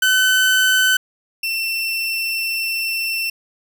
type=tone pair in turn; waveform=30% pulse; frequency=1518 / 2692 Hz; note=F#6 / E7; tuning=+44 / +36 cents; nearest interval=minor seventh; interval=992 cents; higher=second; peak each=-10 / -17 dBFS; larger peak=first; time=0.02-0.97 / 1.43-3.3 s; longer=second; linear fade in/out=5 ms; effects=none